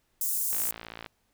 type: high-pass noise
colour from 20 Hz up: white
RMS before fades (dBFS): -29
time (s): 0.21-0.71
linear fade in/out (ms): 2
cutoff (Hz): 7100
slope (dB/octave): 24
type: click train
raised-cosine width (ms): 0.3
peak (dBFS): -23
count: 31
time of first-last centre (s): 0.53-1.062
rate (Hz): 56.4
effects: pink hiss -72 dBFS RMS until 1.33 s